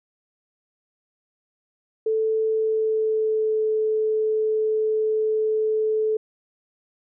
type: tone with pitch glide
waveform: sine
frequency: 440 to 434.4 Hz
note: A4 to A4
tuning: 0 to -22 cents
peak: -19 dBFS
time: 2.06-6.17 s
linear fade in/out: 5 ms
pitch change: -22 cents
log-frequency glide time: 2.47-3.64 s
effects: none